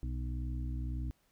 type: harmonic tone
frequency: 61.74 Hz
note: B1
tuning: in tune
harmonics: 1 / 2 / 4 / 5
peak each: -35 / -41 / -47 / -49 dBFS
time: 0.03-1.11 s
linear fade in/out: 0 ms
effects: pink hiss -73 dBFS RMS until 1.31 s